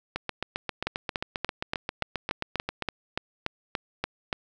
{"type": "two click trains", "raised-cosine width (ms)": 0.3, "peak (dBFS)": [-13, -11], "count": [21, 13], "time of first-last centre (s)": [[0.16, 2.823], [0.87, 4.328]], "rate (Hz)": [7.51, 3.47], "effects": []}